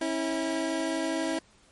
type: tone pair together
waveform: 25% pulse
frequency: 271.9 / 324.1 Hz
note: C#4 / E4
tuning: -33 / -29 cents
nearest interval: minor third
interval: 304 cents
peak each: -29 / -25 dBFS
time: 0.01-1.39 s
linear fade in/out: 5 ms
effects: pink hiss -60 dBFS RMS until 1.71 s + MP3 48 kbps